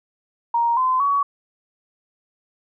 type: tone with pitch steps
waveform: sine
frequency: 937 / 1027.7 / 1127.2 Hz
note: A#5 / C6 / C#6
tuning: +9 / -31 / +29 cents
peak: -16 dBFS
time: 0.54-1.23 s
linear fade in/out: 5 ms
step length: 230 ms
effects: none